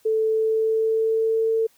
sine tone with pitch glide, 440 to 447.9 Hz, A4 to A4, 0 to +31 cents, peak -18 dBFS, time 0.05-1.67 s, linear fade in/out 10 ms, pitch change +31 cents, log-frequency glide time 0.29-1.5 s, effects white hiss -60 dBFS RMS until 1.77 s

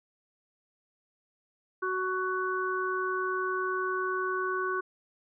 harmonic tone, 372.5 Hz, F#4, 12 cents sharp, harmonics 1 / 3 / 4, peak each -32 / -32 / -33 dBFS, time 1.82-4.81 s, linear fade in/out 10 ms, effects none

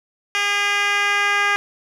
10% pulse tone with band-pass filter sweep, 406.7 Hz, G#4, 36 cents flat, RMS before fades -19 dBFS, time 0.35-1.56 s, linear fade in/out 0 ms, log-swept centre 2900 to 1800 Hz, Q 1.2, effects none

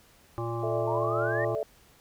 harmonic tone, 116.54 Hz, A#2, in tune, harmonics 1 / 3 / 5 / 7 / 9 / 10, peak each -33 / -34 / -40 / -39 / -41 / -41 dBFS, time 0.38-1.55 s, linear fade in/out 0 ms
sine chord, A suspended fourth, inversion none, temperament equal, 440 / 587.3 / 659.3 Hz, A4 / D5 / E5, 0 / 0 / 0 cents, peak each -32 dBFS, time 0.63-1.63 s, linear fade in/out 2 ms
sine exponential sweep, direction up, 880 to 1891 Hz, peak -31 dBFS, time 0.87-1.45 s, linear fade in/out 5 ms
effects pink hiss -59 dBFS RMS until 2 s

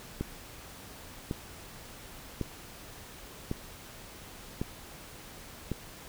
click train, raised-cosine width 3 ms, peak -18 dBFS, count 6, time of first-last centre 0.21-5.717 s, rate 0.908 Hz, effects pink hiss -48 dBFS RMS until 6.08 s

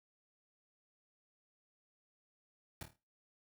pink noise with echo, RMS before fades -44 dBFS, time 2.81-2.83 s, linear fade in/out 2 ms, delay 26 ms, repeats 5, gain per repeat -7 dB, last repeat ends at 2.96 s, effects noise-tail reverb RT60 0.3 s tail -18 dB re dry

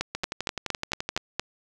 two click trains, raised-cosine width 0.2 ms, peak -9 / -12 dBFS, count 7 / 13, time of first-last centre 0.01-1.396 / 0.15-1.176 s, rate 4.33 / 11.7 Hz, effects none

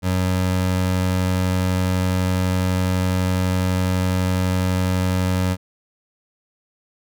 25% pulse tone, 92 Hz, F#2, 9 cents flat, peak -14 dBFS, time 0.02-5.57 s, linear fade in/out 50 ms, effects none

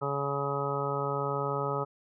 harmonic tone, 140.5 Hz, C#3, 24 cents sharp, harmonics 1 / 2 / 3 / 4 / 5 / 6 / 7 / 8 / 9, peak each -35 / -43 / -34 / -36 / -43 / -38 / -40 / -44 / -34 dBFS, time 0.01-1.85 s, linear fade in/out 20 ms, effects none

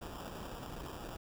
pink noise with sample-and-hold, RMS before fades -45 dBFS, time 0.01-1.17 s, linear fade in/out 10 ms, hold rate 2100 Hz, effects none

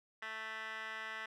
10% pulse tone with band-pass filter, 220 Hz, A3, in tune, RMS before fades -44 dBFS, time 0.22-1.26 s, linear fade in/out 5 ms, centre 2000 Hz, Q 9.2, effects none

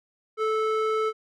square tone with band-pass filter, 437 Hz, A4, 12 cents flat, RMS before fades -25 dBFS, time 0.37-1.13 s, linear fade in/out 50 ms, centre 910 Hz, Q 2.9, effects none

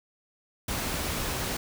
pink noise, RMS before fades -31 dBFS, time 0.68-1.57 s, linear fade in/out 5 ms, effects none

